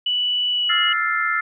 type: tone with pitch glide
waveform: sine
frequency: 2960 to 2913 Hz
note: F#7 to F#7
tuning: 0 to -28 cents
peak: -18 dBFS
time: 0.06-0.93 s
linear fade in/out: 5 ms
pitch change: -28 cents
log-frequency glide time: 0.5-0.81 s
type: chord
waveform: sine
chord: F major seventh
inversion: third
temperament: equal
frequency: 1318.5 / 1396.9 / 1760 / 2093 Hz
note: E6 / F6 / A6 / C7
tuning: 0 / 0 / 0 / 0 cents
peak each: -24 dBFS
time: 0.69-1.41 s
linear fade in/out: 10 ms
effects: none